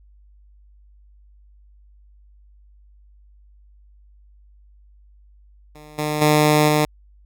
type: tone with level steps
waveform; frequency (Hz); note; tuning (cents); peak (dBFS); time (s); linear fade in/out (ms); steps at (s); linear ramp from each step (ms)
10% pulse; 151.1; D3; +50; -33 / -13 / -5 / -7; 5.75-6.85; 2; 5.98 / 6.21 / 6.68; 10
effects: added 50 Hz sine -48 dBFS peak until 7.25 s